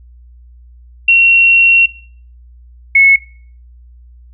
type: tone pair in turn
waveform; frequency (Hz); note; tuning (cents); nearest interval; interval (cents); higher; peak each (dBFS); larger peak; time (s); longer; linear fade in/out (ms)
sine; 2732 / 2194; F7 / C#7; -39 / -18; major third; 379; first; -4; neither; 1.08-1.86 / 2.95-3.16; first; 5
effects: noise-tail reverb RT60 0.5 s tail -20 dB re dry + added 60 Hz sine -37 dBFS peak until 4.33 s